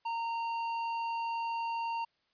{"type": "tone with tanh clipping", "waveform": "triangle", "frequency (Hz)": 922, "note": "A#5", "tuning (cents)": -19, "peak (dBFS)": -34, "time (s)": [0.05, 2.05], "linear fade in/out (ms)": 10, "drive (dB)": 15, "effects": ["white hiss -75 dBFS RMS until 2.33 s", "resampled to 11025 Hz"]}